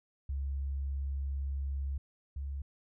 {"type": "tone pair in turn", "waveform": "sine", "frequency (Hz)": [68.8, 69.48], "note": ["C#2", "C#2"], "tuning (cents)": [-12, 5], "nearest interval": "unison", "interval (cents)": 17, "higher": "second", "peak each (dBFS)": [-32, -35], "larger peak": "first", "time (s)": [[0.29, 1.98], [2.36, 2.62]], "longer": "first", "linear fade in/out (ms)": 5, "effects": []}